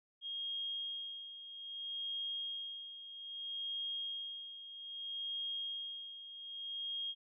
sine tone with tremolo, 3251 Hz, G#7, 38 cents flat, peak -37 dBFS, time 0.21-7.15 s, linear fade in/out 50 ms, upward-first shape sine, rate 0.62 Hz, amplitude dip 70%, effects none

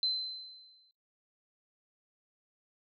sine tone with exponential decay, 4069 Hz, C8, 49 cents flat, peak -26 dBFS, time 0.03-0.91 s, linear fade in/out 1 ms, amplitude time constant 190 ms, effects noise-tail reverb RT60 0.8 s tail -26 dB re dry

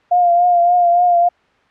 sine tone with vibrato, 702 Hz, F5, 9 cents sharp, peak -9 dBFS, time 0.11-1.29 s, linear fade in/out 10 ms, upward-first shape triangle, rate 3.5 Hz, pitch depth 40 cents each way, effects white hiss -54 dBFS RMS until 1.7 s + low-pass 2000 Hz 12 dB/octave

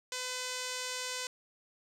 5% pulse tone with low-pass filter, 505 Hz, B4, 39 cents sharp, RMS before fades -38 dBFS, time 0.12-1.27 s, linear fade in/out 2 ms, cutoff 9100 Hz, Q 2.8, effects none

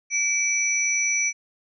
sine tone pair together, 2311 / 5911 Hz, D7 / F#8, -28 / -3 cents, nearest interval octave + major third, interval 1625 cents, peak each -23 dBFS, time 0.1-1.33 s, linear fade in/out 50 ms, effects none

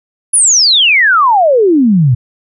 sine exponential sweep, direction down, 10550 to 115.2 Hz, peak -5 dBFS, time 0.33-2.15 s, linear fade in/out 10 ms, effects none

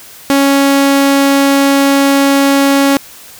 sawtooth tone, 277.2 Hz, C#4, in tune, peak -3 dBFS, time 0.3-2.97 s, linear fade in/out 0 ms, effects white hiss -35 dBFS RMS until 3.39 s

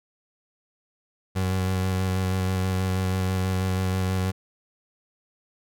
30% pulse tone with vibrato, 93.5 Hz, F#2, 19 cents sharp, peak -20 dBFS, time 1.35-4.32 s, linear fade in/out 20 ms, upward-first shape square, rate 6.2 Hz, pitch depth 14 cents each way, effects none

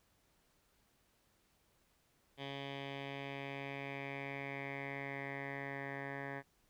10% pulse tone with low-pass filter sweep, 138.59 Hz, C#3, in tune, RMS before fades -44 dBFS, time 2.37-6.43 s, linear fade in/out 50 ms, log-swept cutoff 3100 to 1700 Hz, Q 4.8, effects pink hiss -74 dBFS RMS until 6.69 s

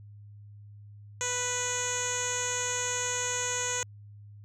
10% pulse tone with low-pass filter, 493.9 Hz, B4, in tune, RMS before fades -31 dBFS, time 1.21-3.83 s, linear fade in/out 0 ms, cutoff 6700 Hz, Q 8.6, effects added 103 Hz sine -46 dBFS peak until 4.44 s

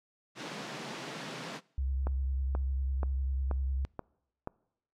pink high-pass noise, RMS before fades -40 dBFS, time 0.35-1.61 s, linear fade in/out 50 ms, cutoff 130 Hz, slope 96 dB/octave
sine tone with vibrato, 66.5 Hz, C2, 29 cents sharp, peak -29 dBFS, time 1.78-3.85 s, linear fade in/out 0 ms, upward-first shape sine, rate 10 Hz, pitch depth 41 cents each way
click train, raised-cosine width 1 ms, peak -22 dBFS, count 6, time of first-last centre 2.07-4.474 s, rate 2.08 Hz
effects noise-tail reverb RT60 0.8 s tail -25 dB re dry + low-pass 5000 Hz 12 dB/octave

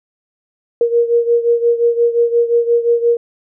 sine beating tone pair, 469.2 / 474.9 Hz, A#4 / A#4, +11 / +32 cents, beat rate 5.7 Hz, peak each -12 / -16 dBFS, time 0.81-3.17 s, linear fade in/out 2 ms, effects none

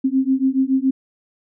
sine beating tone pair, 261.6 / 268.7 Hz, C4 / C4, 0 / +46 cents, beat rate 7.1 Hz, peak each -18 dBFS, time 0.04-0.91 s, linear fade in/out 10 ms, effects none

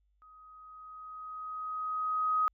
sine tone with level ramp, 1258 Hz, D#6, 19 cents sharp, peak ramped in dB -54 to -24 dBFS, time 0.22-2.48 s, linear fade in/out 0 ms, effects added 50 Hz sine -69 dBFS peak until 2.53 s

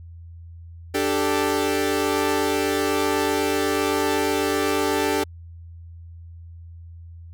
sawtooth chord, D suspended fourth, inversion none, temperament equal, 293.7 / 392 / 440 Hz, D4 / G4 / A4, 0 / 0 / 0 cents, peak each -21 / -20 / -21 dBFS, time 0.94-5.24 s, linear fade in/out 10 ms, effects added 84 Hz sine -38 dBFS peak until 7.33 s

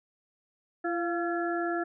harmonic tone with a mistuned harmonic, 340.4 Hz, F4, 44 cents flat, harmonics 1 / 2 / 4 / 5, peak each -30 / -33 / -36 / -37 dBFS, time 0.84-1.84 s, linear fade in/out 10 ms, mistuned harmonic 2, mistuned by +38 cents, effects none

